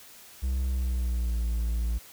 triangle tone with pitch glide, 64.6 to 57.22 Hz, C2 to A#1, -21 to -31 cents, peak -23 dBFS, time 0.42-1.99 s, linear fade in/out 20 ms, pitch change -210 cents, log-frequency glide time 0.69-1.42 s, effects white hiss -50 dBFS RMS until 2.12 s

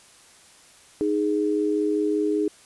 sine tone pair together, 310.2 / 415.3 Hz, D#4 / G#4, -5 / 0 cents, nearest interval perfect fourth, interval 505 cents, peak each -23 dBFS, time 1.01-2.48 s, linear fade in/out 0 ms, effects white hiss -52 dBFS RMS until 2.65 s + resampled to 24000 Hz

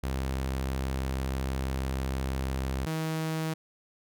sawtooth tone pair in turn, 66.2 / 159.28 Hz, C2 / D#3, +21 / +41 cents, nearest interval octave + minor third, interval 1520 cents, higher second, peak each -25 dBFS, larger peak neither, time 0.03-2.86 / 2.86-3.54 s, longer first, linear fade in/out 10 ms, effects none

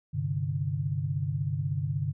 sine chord, G suspended fourth, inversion none, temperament just, 98 / 130.67 / 147 Hz, G2 / C3 / D3, 0 / -2 / +2 cents, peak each -33 / -32 / -30 dBFS, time 0.13-2.13 s, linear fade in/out 20 ms, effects none

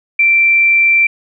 sine tone, 2349 Hz, D7, in tune, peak -7 dBFS, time 0.19-1.07 s, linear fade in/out 5 ms, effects none

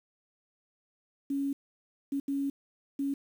sine tone bursts at uneven times, 278.2 Hz, C#4, 6 cents sharp, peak -28 dBFS, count 4, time 1.3-1.53 / 2.12-2.2 / 2.28-2.5 / 2.99-3.14 s, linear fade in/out 5 ms, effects 9-bit

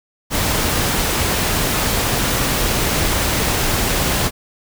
pink noise, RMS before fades -18 dBFS, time 0.3-4.31 s, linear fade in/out 50 ms, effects none

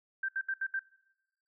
sine tone bursts, 1568 Hz, G6, in tune, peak -30 dBFS, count 5, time 0.23-0.794 s, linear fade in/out 5 ms, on 56 ms, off 71 ms, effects noise-tail reverb RT60 1.0 s tail -23 dB re dry

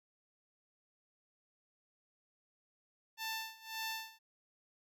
10% pulse tone with tremolo, 888 Hz, A5, 16 cents sharp, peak -29 dBFS, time 3.17-4.19 s, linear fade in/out 50 ms, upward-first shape sine, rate 1.8 Hz, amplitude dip 90%, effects none

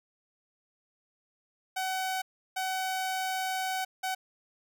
sawtooth tone bursts at uneven times, 754 Hz, F#5, 32 cents sharp, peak -26 dBFS, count 3, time 1.76-2.22 / 2.56-3.85 / 4.03-4.15 s, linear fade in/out 10 ms, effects none

